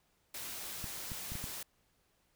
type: noise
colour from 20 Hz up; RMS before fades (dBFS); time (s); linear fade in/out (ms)
white; -43; 0.34-1.63; 5
type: clicks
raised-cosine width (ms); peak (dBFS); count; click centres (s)
5; -30; 5; 0.842 / 1.118 / 1.32 / 1.354 / 1.441
effects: pink hiss -74 dBFS RMS until 2.35 s